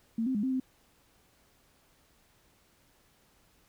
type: tone with pitch steps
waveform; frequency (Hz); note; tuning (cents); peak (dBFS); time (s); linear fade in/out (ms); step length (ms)
sine; 226.8 / 261.5 / 206.7 / 262 / 259.4; A#3 / C4 / G#3 / C4 / C4; -47 / -1 / -8 / +2 / -15; -27; 0.18-0.6; 5; 84
effects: pink hiss -66 dBFS RMS until 3.68 s